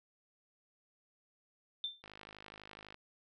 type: tone with exponential decay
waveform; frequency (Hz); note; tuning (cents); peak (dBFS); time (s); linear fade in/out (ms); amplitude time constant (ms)
sine; 3566; A7; +22; -32; 1.84-2.02; 1; 39
type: click train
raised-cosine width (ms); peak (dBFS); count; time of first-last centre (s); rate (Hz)
0.3; -34; 48; 2.04-2.944; 52
effects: none